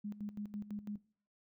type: tone with tremolo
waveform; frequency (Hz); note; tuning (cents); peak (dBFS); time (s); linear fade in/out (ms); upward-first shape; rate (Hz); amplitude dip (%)
sine; 207.3; G#3; -3; -38; 0.04-0.98; 10; square; 6; 75
effects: noise-tail reverb RT60 0.5 s tail -21 dB re dry